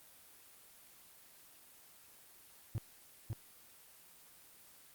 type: tone with echo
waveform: triangle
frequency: 110 Hz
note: A2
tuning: in tune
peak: -32 dBFS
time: 2.75-2.78 s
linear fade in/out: 0 ms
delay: 550 ms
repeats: 1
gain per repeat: -2 dB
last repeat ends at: 3.33 s
effects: white hiss -60 dBFS RMS until 4.94 s + Opus 24 kbps